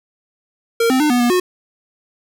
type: tone with pitch steps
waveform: square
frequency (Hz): 462 / 259.3 / 301.3 / 245.3 / 240.9 / 363.3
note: A#4 / C4 / D4 / B3 / B3 / F#4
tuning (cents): -16 / -15 / +44 / -12 / -43 / -32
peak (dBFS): -13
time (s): 0.8-1.4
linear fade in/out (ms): 5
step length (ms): 100
effects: none